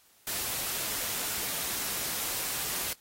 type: noise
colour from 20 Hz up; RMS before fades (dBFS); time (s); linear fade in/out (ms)
white; -33; 0.27-2.93; 2
effects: white hiss -62 dBFS RMS until 3 s + AAC 48 kbps